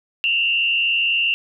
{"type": "tone with frequency modulation", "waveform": "sine", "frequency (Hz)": 2768, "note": "F7", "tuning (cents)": -16, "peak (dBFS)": -16, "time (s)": [0.24, 1.34], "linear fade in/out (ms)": 0, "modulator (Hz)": 92.6, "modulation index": 1.1, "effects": []}